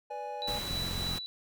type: chord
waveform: triangle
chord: G# diminished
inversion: first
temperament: equal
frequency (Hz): 493.9 / 587.3 / 830.6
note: B4 / D5 / G#5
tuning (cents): 0 / 0 / 0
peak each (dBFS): -41 / -40 / -36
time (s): 0.1-0.59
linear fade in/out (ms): 10
type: tone with tremolo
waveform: sine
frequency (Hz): 3951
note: B7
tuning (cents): 0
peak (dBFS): -32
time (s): 0.42-1.26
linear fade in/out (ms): 0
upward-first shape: triangle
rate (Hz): 3.4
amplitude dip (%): 50
type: noise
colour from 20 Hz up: pink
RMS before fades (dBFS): -39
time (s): 0.47-1.19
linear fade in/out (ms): 10
type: click train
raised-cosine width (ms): 5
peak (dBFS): -28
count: 21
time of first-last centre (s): 0.71-1.157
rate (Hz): 44.7
effects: none